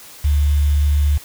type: tone with quantisation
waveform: sine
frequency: 72.8 Hz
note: D2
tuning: 15 cents flat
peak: -12 dBFS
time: 0.24-1.18 s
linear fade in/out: 10 ms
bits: 6
effects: white hiss -40 dBFS RMS until 1.24 s